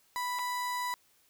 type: tone with dropouts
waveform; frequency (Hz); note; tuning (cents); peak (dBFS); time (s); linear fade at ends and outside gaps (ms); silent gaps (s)
35% pulse; 987.8; B5; 0; -30; 0.16-0.94; 0; 0.388-0.392
effects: white hiss -67 dBFS RMS until 1.29 s